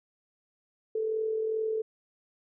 sine tone with amplitude modulation, 439.8 Hz, A4, 1 cent flat, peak -25 dBFS, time 0.95-1.82 s, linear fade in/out 5 ms, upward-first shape sine, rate 42.5 Hz, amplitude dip 45%, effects none

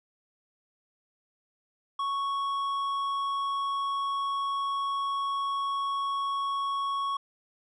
sine tone with hard clipping, 1108.7 Hz, C#6, in tune, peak -29 dBFS, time 1.99-7.17 s, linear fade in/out 5 ms, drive 6 dB, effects resampled to 24000 Hz

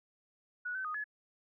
sine tone with pitch steps, 1466 / 1531 / 1240 / 1703 Hz, F#6 / G6 / D#6 / G#6, -16 / -41 / -6 / +43 cents, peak -35 dBFS, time 0.65-1.042 s, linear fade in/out 10 ms, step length 98 ms, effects none

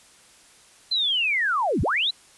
sine linear two-way sweep, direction down then up, 4132 to 49 to 4132 Hz, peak -20 dBFS, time 0.91-2.11 s, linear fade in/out 10 ms, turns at 1.82 s, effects white hiss -53 dBFS RMS until 2.37 s + resampled to 24000 Hz

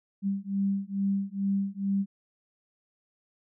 sine beating tone pair, 196 / 198.3 Hz, G3 / G3, 0 / +20 cents, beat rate 2.3 Hz, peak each -29 dBFS, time 0.22-2.06 s, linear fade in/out 50 ms, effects none

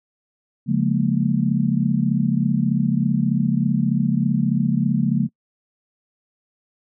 sine chord, Bb minor seventh, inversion first, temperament just, 139.85 / 174.81 / 209.8 / 233.1 Hz, Db3 / F3 / Ab3 / Bb3, +16 / +2 / +18 / 0 cents, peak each -22 dBFS, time 0.66-5.29 s, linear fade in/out 50 ms, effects noise-tail reverb RT60 0.1 s tail -26 dB re dry

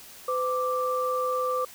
sine tone pair together, 506.9 / 1174.7 Hz, B4 / D6, +45 / 0 cents, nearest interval octave + minor third, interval 1455 cents, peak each -27 dBFS, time 0.28-1.65 s, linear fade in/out 5 ms, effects white hiss -47 dBFS RMS until 1.74 s

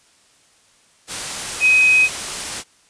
sine tone in noise, 2523 Hz, D#7, 23 cents sharp, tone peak -10 dBFS, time 1.6-2.09 s, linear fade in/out 50 ms, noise white, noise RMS -26 dBFS, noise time 1.07-2.64 s, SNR +13 dB, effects white hiss -55 dBFS RMS until 2.89 s + resampled to 22050 Hz

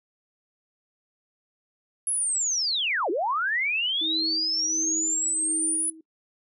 sine linear two-way sweep, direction down then up, 10850 to 311.1 to 10010 Hz, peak -23 dBFS, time 2.07-5.9 s, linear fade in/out 2 ms, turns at 3.1 s
sine tone with tremolo, 320 Hz, D#4, 49 cents sharp, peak -30 dBFS, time 4.01-6.01 s, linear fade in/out 5 ms, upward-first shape sine, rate 1.4 Hz, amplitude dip 80%
effects noise-tail reverb RT60 0.1 s tail -21 dB re dry

